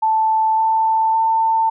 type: tone with pitch steps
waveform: sine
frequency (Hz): 880 / 887.7 / 895.4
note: A5 / A5 / A5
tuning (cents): 0 / +15 / +30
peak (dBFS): -13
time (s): 0.02-1.7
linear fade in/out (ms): 10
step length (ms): 560
effects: none